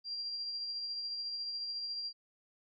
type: tone with tremolo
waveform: sine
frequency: 4753 Hz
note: D8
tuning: 20 cents sharp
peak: -35 dBFS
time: 0.04-2.13 s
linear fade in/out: 50 ms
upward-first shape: triangle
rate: 14 Hz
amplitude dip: 35%
effects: none

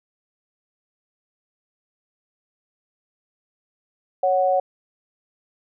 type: tone pair together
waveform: sine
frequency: 554.4 / 740 Hz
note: C#5 / F#5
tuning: 0 / 0 cents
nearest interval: perfect fourth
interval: 500 cents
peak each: -19 dBFS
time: 4.23-4.6 s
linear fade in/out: 5 ms
effects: none

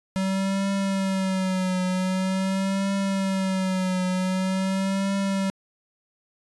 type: tone with vibrato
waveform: square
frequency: 190 Hz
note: F#3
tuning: 46 cents sharp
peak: -23 dBFS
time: 0.16-5.5 s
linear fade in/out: 0 ms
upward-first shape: triangle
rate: 0.45 Hz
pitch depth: 62 cents each way
effects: resampled to 24000 Hz

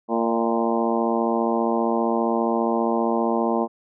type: harmonic tone with a mistuned harmonic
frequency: 115 Hz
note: A#2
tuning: 23 cents flat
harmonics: 2 / 3 / 4 / 5 / 6 / 7 / 8 / 9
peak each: -24 / -26 / -27 / -28 / -29 / -29 / -30 / -31 dBFS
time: 0.08-3.68 s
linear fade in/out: 50 ms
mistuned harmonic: 5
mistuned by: +47 cents
effects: none

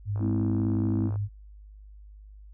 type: tone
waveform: sine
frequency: 102.4 Hz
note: G#2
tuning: 24 cents flat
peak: -26 dBFS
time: 0.05-1.29 s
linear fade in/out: 50 ms
type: click train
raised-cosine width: 1 ms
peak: -30 dBFS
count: 60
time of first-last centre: 0.16-1.158 s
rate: 59.1 Hz
type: chord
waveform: sine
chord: Ab augmented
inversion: none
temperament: just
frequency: 207.7 / 259.6 / 324.5 Hz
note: Ab3 / C4 / E4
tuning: 0 / -13 / -27 cents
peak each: -30 dBFS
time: 0.19-1.11 s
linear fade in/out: 50 ms
effects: added 51 Hz sine -45 dBFS peak until 2.53 s

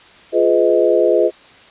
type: chord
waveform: sine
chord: F half-diminished seventh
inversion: none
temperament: just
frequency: 349.2 / 419.1 / 502.9 / 628.6 Hz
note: F4 / Ab4 / Cb5 / Eb5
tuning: 0 / +16 / +31 / +18 cents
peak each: -16 dBFS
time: 0.32-1.31 s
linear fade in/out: 50 ms
effects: white hiss -44 dBFS RMS until 1.7 s + resampled to 8000 Hz

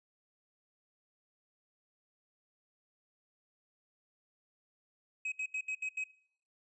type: tone bursts at uneven times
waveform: triangle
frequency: 2540 Hz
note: D#7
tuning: 35 cents sharp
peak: -32 dBFS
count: 6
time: 5.25-5.32 / 5.39-5.46 / 5.54-5.61 / 5.68-5.75 / 5.82-5.89 / 5.97-6.04 s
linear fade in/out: 5 ms
effects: noise-tail reverb RT60 0.6 s tail -20 dB re dry + resampled to 22050 Hz

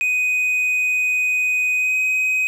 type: tone with pitch glide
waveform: triangle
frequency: 2498 to 2518 Hz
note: D#7 to D#7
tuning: +6 to +20 cents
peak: -15 dBFS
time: 0.01-2.47 s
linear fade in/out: 0 ms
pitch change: +14 cents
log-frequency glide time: 1.75-1.97 s
effects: none

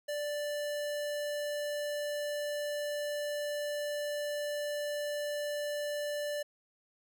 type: tone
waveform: square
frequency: 587.3 Hz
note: D5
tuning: in tune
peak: -34 dBFS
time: 0.08-6.43 s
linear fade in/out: 10 ms
effects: none

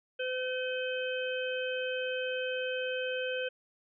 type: harmonic tone with a mistuned harmonic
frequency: 510 Hz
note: C5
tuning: 44 cents flat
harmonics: 1 / 3 / 5 / 6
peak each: -33 / -38 / -40 / -41 dBFS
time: 0.19-3.49 s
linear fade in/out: 10 ms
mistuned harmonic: 6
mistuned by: +19 cents
effects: none

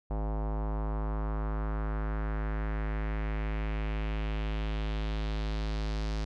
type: tone with low-pass filter sweep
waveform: square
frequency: 53 Hz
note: G#1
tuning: 36 cents sharp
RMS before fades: -32 dBFS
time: 0.1-6.25 s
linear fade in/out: 10 ms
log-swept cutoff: 810 to 5100 Hz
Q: 2
effects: none

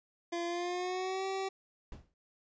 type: tone with pitch glide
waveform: 25% pulse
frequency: 342.9 to 384.9 Hz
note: F4 to G4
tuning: -32 to -32 cents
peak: -30 dBFS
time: 0.32-1.49 s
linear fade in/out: 10 ms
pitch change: +200 cents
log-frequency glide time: 0.46-1.25 s
type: noise with exponential decay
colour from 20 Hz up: brown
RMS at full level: -42 dBFS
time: 1.92-2.14 s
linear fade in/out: 2 ms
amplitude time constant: 46 ms
effects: resampled to 16000 Hz

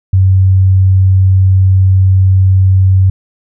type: tone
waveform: sine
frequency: 94.7 Hz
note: F#2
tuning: 41 cents sharp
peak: -4 dBFS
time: 0.13-3.1 s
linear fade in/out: 5 ms
effects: none

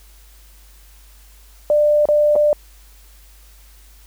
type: tone with dropouts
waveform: sine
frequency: 595 Hz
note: D5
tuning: 22 cents sharp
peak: -11 dBFS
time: 1.7-2.53 s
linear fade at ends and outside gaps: 1 ms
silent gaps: 2.055-2.087 / 2.355-2.361 s
effects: added 50 Hz sine -44 dBFS peak until 4.06 s + white hiss -51 dBFS RMS until 4.06 s

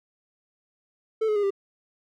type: tone with pitch steps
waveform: triangle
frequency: 440.9 / 425.1 / 410 / 395.3 Hz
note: A4 / G#4 / G#4 / G4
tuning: +4 / +40 / -22 / +15 cents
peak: -19 dBFS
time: 1.21-1.506 s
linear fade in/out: 10 ms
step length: 74 ms
effects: none

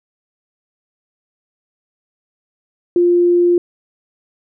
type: tone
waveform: sine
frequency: 350 Hz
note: F4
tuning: 4 cents sharp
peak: -9 dBFS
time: 2.96-3.58 s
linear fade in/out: 2 ms
effects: none

